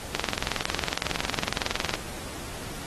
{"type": "click train", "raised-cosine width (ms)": 0.2, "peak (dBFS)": -7, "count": 40, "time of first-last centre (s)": [0.15, 1.939], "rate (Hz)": 21.8, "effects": ["pink hiss -39 dBFS RMS until 2.86 s", "AAC 32 kbps"]}